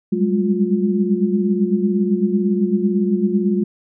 sine tone cluster, 191.1 / 201 / 209 / 354.8 Hz, G3 / G3 / G#3 / F4, -44 / +44 / +11 / +27 cents, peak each -21 / -21 / -19 / -21 dBFS, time 0.12-3.64 s, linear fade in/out 10 ms, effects none

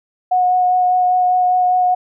sine tone with vibrato, 729 Hz, F#5, 26 cents flat, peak -11 dBFS, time 0.31-1.95 s, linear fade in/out 10 ms, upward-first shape sine, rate 5 Hz, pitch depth 11 cents each way, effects none

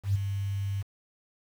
sine tone with ADSR envelope, 99 Hz, G2, 18 cents sharp, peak -20 dBFS, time 0.03-0.83 s, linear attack 120 ms, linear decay 11 ms, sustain -8 dB, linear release 19 ms, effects 8-bit

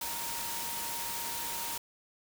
sine tone in noise, 932.3 Hz, A#5, in tune, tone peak -42 dBFS, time 0.01-1.78 s, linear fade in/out 5 ms, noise white, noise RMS -37 dBFS, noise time 0.01-1.78 s, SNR -8 dB, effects none

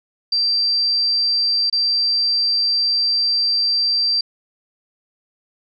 sine tone with dropouts, 4699 Hz, D8, in tune, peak -15 dBFS, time 0.32-4.21 s, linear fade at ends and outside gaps 5 ms, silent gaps 1.699-1.726 s, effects none

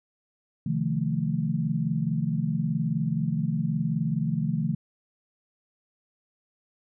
sine chord, F dominant seventh, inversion second, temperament equal, 130.81 / 155.56 / 174.61 / 220 Hz, C3 / Eb3 / F3 / A3, 0 / 0 / 0 / 0 cents, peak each -32 / -27 / -30 / -30 dBFS, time 0.66-4.75 s, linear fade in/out 5 ms, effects none

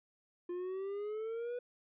triangle exponential sweep, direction up, 349.2 to 493.9 Hz, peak -35 dBFS, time 0.49-1.59 s, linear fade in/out 5 ms, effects resampled to 8000 Hz

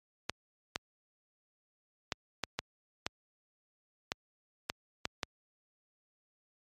clicks, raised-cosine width 0.2 ms, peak -14 dBFS, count 10, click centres 0.296 / 0.759 / 2.122 / 2.437 / 2.59 / 3.065 / 4.119 / 4.699 / 5.054 / 5.232 s, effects high-pass 60 Hz 12 dB/octave + MP3 64 kbps

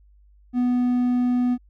triangle tone, 247 Hz, B3, in tune, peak -16 dBFS, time 0.53-1.58 s, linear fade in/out 50 ms, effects added 50 Hz sine -51 dBFS peak until 1.69 s

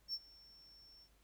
triangle tone with ADSR envelope, 5430 Hz, F8, 50 cents flat, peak -35 dBFS, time 0.08-1.09 s, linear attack 57 ms, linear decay 47 ms, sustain -23 dB, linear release 65 ms, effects added 50 Hz sine -70 dBFS peak until 1.23 s + pink hiss -73 dBFS RMS until 1.23 s

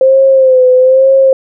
sine tone with vibrato, 522 Hz, C5, 4 cents flat, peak -3 dBFS, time 0.01-1.33 s, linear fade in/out 2 ms, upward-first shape sine, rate 1.1 Hz, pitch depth 52 cents each way, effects none

